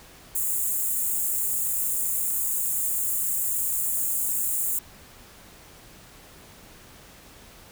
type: high-pass noise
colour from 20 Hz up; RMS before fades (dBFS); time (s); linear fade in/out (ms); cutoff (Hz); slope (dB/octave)
white; -26; 0.35-4.79; 5; 6900; 96
effects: pink hiss -49 dBFS RMS until 7.71 s